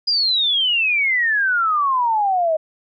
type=exponential sweep; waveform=sine; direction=down; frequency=4941 to 618 Hz; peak=-15 dBFS; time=0.07-2.57 s; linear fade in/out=10 ms; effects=none